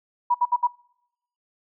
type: tone bursts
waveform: sine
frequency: 970 Hz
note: B5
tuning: 31 cents flat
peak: -16 dBFS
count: 4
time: 0.3-0.673 s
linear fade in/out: 10 ms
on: 46 ms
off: 63 ms
effects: noise-tail reverb RT60 0.8 s tail -25 dB re dry